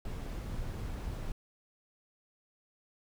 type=noise; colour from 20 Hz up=brown; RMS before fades=-38 dBFS; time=0.05-1.32 s; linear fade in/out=2 ms; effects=none